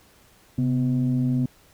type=tone pair together; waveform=sine; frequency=132.64 / 250.4 Hz; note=C3 / B3; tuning=+24 / +24 cents; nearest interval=major seventh; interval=1100 cents; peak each=-21 dBFS; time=0.58-1.46 s; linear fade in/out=5 ms; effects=tanh soft clip ceiling -15 dBFS + pink hiss -56 dBFS RMS until 1.73 s